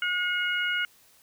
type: harmonic tone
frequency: 721 Hz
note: F#5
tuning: 45 cents flat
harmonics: 2 / 3 / 4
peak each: -27 / -31 / -31 dBFS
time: 0.02-0.85 s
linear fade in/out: 2 ms
effects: white hiss -59 dBFS RMS until 1.22 s